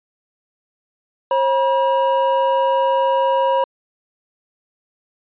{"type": "tone pair together", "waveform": "triangle", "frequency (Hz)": [537.4, 962], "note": ["C5", "B5"], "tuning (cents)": [46, -46], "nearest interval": "minor seventh", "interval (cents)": 1008, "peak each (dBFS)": -15, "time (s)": [1.31, 3.64], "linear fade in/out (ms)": 2, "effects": ["resampled to 8000 Hz"]}